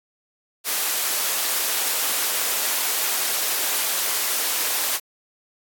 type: high-pass noise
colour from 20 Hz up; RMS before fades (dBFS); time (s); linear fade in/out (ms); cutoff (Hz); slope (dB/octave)
white; -23; 0.64-5; 50; 430; 12
effects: AAC 64 kbps